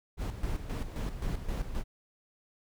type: noise with tremolo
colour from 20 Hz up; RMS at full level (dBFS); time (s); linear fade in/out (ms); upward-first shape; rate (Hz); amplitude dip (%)
brown; -32; 0.17-1.84; 50; square; 3.8; 60
effects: none